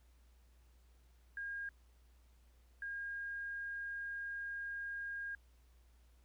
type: tone bursts at uneven times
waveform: sine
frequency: 1620 Hz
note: G#6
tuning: 43 cents flat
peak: -40 dBFS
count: 2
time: 1.37-1.69 / 2.82-5.35 s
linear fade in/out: 2 ms
effects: added 60 Hz sine -63 dBFS peak until 6.24 s + pink hiss -75 dBFS RMS until 6.24 s